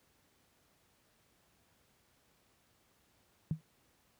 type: tone with exponential decay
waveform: sine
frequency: 157.9 Hz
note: D#3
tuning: 26 cents sharp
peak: -26 dBFS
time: 3.51-3.61 s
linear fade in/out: 0 ms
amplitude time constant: 21 ms
effects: pink hiss -71 dBFS RMS until 4.19 s + high-pass 60 Hz 12 dB/octave